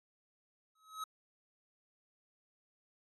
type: tone with exponential growth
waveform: square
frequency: 1279 Hz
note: D#6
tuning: 47 cents sharp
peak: -37 dBFS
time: 0.75-1.04 s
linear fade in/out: 5 ms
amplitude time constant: 62 ms
effects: AAC 32 kbps